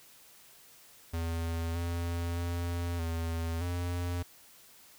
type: tone with pitch steps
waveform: square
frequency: 83 / 85.4 / 86.2 / 82.7 / 87.8 Hz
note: E2 / F2 / F2 / E2 / F2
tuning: +12 / -38 / -22 / +6 / +10 cents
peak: -32 dBFS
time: 1.13-4.23 s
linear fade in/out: 10 ms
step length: 620 ms
effects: white hiss -57 dBFS RMS until 4.98 s